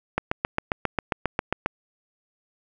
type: click train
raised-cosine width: 0.5 ms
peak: -7 dBFS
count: 12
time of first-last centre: 0.18-1.66 s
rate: 7.43 Hz
effects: none